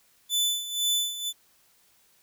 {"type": "tone with tremolo", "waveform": "sawtooth", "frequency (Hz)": 3500, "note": "A7", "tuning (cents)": -10, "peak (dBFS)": -19, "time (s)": [0.29, 1.33], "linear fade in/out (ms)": 50, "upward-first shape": "sine", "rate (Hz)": 2, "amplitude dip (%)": 75, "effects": ["white hiss -63 dBFS RMS until 2.22 s"]}